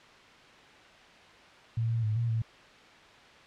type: tone with pitch steps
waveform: sine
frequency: 114.3 / 115 / 107.9 / 117.2 / 112.8 Hz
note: A#2 / A#2 / A2 / A#2 / A2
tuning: -34 / -23 / -33 / +10 / +44 cents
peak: -26 dBFS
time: 1.77-2.42 s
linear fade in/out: 5 ms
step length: 130 ms
effects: white hiss -53 dBFS RMS until 3.46 s + low-pass 3000 Hz 12 dB/octave